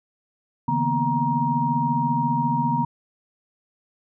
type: tone cluster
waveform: sine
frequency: 139.9 / 160.2 / 231.2 / 245.8 / 942 Hz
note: C#3 / E3 / A#3 / B3 / A#5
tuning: +16 / -49 / -14 / -8 / +18 cents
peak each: -27 / -28 / -29 / -27 / -22 dBFS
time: 0.68-2.85 s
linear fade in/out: 5 ms
effects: none